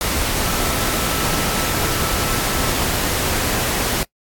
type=tone in noise; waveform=sine; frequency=1318.5 Hz; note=E6; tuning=in tune; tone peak=-30 dBFS; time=0.45-2.72 s; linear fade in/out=0 ms; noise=pink; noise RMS=-20 dBFS; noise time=0.01-4.03 s; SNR=-13 dB; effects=noise-tail reverb RT60 0.1 s tail -22 dB re dry + AAC 64 kbps